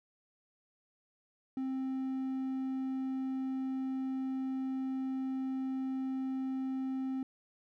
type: tone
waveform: triangle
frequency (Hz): 263.5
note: C4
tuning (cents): +12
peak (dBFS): -31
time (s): 1.57-7.23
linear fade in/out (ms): 2
effects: none